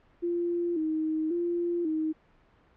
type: tone with vibrato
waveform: sine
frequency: 329.6 Hz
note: E4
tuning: in tune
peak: -26 dBFS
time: 0.22-2.13 s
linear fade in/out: 20 ms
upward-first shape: square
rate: 0.92 Hz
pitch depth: 83 cents each way
effects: pink hiss -62 dBFS RMS until 2.76 s + low-pass 2000 Hz 12 dB/octave